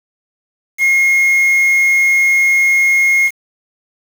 triangle tone with quantisation, 2150 Hz, C7, 47 cents sharp, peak -7 dBFS, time 0.78-3.31 s, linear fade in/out 50 ms, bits 5, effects none

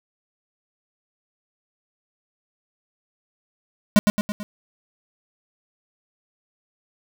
square tone with echo, 207.7 Hz, G#3, in tune, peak -10 dBFS, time 3.96-3.99 s, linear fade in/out 0 ms, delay 110 ms, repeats 4, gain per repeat -5 dB, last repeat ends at 4.43 s, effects none

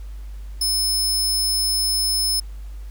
sawtooth tone, 5220 Hz, E8, 18 cents flat, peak -16 dBFS, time 0.61-2.4 s, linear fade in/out 5 ms, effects added 50 Hz sine -31 dBFS peak until 2.9 s + pink hiss -54 dBFS RMS until 2.9 s

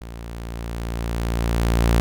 sawtooth tone with level ramp, 57.6 Hz, A#1, 20 cents flat, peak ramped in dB -30 to -10 dBFS, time 0.01-2 s, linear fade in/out 0 ms, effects none

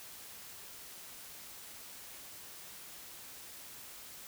silence, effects white hiss -50 dBFS RMS until 4.27 s

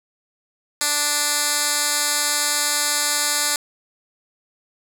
10% pulse tone with band-pass filter, 293.7 Hz, D4, in tune, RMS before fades -21 dBFS, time 0.81-3.56 s, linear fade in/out 2 ms, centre 8500 Hz, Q 0.93, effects 7-bit

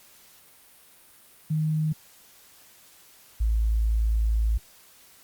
sine tone pair in turn, 155.56 / 55 Hz, D#3 / A1, 0 / 0 cents, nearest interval octave + tritone, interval 1800 cents, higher first, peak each -22 / -20 dBFS, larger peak second, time 1.5-1.93 / 3.4-4.58 s, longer second, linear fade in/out 10 ms, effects white hiss -54 dBFS RMS until 5.23 s + Opus 48 kbps

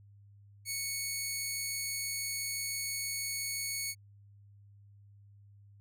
10% pulse tone, 2217 Hz, C#7, in tune, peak -25 dBFS, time 0.65-3.95 s, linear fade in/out 50 ms, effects added 101 Hz sine -55 dBFS peak until 5.8 s

